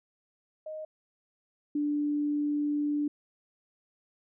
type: tone pair in turn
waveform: sine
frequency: 622.3 / 293.7 Hz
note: D#5 / D4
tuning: 0 / 0 cents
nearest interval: octave + minor second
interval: 1300 cents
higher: first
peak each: -36 / -26 dBFS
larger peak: second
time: 0.66-0.85 / 1.75-3.08 s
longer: second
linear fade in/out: 5 ms
effects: none